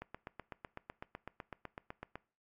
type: click train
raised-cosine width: 0.5 ms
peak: -28 dBFS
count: 18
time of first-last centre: 0.02-2.156 s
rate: 7.96 Hz
effects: noise-tail reverb RT60 0.4 s tail -21 dB re dry + AAC 64 kbps